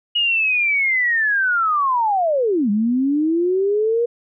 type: linear two-way sweep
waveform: sine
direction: down then up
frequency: 2899 to 199.3 to 479.6 Hz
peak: -15 dBFS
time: 0.15-4.06 s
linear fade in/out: 10 ms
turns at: 2.7 s
effects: none